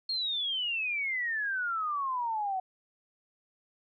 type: exponential sweep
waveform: sine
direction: down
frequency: 4309 to 737 Hz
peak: -29 dBFS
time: 0.09-2.6 s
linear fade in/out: 5 ms
effects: none